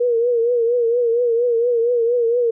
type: tone with vibrato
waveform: sine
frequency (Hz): 473.8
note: A#4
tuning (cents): +28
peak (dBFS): -14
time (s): 0-2.51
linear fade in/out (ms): 10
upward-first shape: triangle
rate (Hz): 4.3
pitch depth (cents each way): 82
effects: none